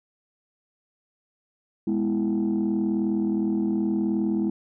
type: chord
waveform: sine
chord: E major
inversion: first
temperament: equal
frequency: 207.7 / 246.9 / 329.6 Hz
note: G#3 / B3 / E4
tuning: 0 / 0 / 0 cents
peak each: -23 / -28 / -24 dBFS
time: 1.87-4.5 s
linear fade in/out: 5 ms
effects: tanh soft clip ceiling -17 dBFS